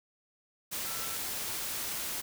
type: tone in noise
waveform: sine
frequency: 1341 Hz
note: E6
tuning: 29 cents sharp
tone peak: -46 dBFS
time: 0.85-1.17 s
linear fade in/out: 20 ms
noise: white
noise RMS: -36 dBFS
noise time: 0.71-2.22 s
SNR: -13 dB
effects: none